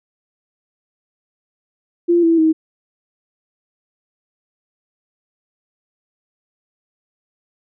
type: tone with pitch steps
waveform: sine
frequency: 344.6 / 330.9 / 317.8 Hz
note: F4 / E4 / D#4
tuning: -23 / +7 / +37 cents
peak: -10 dBFS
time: 2.08-2.53 s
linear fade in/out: 20 ms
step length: 150 ms
effects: none